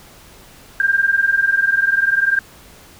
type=tone pair together; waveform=sine; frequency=1579.8 / 1600 Hz; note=G6 / G6; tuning=+13 / +35 cents; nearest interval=unison; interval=22 cents; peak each=-17 / -15 dBFS; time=0.8-2.39 s; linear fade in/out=2 ms; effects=pink hiss -44 dBFS RMS until 2.99 s